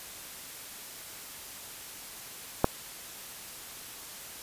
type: click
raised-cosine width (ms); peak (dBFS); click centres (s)
1; -6; 2.644
effects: white hiss -44 dBFS RMS until 4.42 s + resampled to 32000 Hz